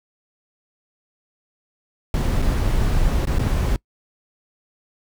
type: noise with dropouts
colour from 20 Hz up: brown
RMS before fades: -19 dBFS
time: 2.14-3.76 s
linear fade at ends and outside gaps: 1 ms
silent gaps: 2.419-2.423 / 3.254-3.271 / 3.385-3.393 s
effects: noise-tail reverb RT60 0.1 s tail -24 dB re dry